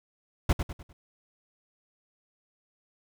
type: noise with echo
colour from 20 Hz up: brown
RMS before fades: -20 dBFS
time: 0.49-0.53 s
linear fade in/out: 5 ms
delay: 100 ms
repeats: 4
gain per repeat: -8 dB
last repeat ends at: 0.93 s
effects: none